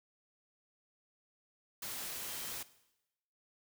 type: tone in noise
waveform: sine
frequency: 3168 Hz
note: G7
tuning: 18 cents sharp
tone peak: -53 dBFS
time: 2.27-2.52 s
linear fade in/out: 5 ms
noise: white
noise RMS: -42 dBFS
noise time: 1.82-2.63 s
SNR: -14 dB
effects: noise-tail reverb RT60 0.9 s tail -17 dB re dry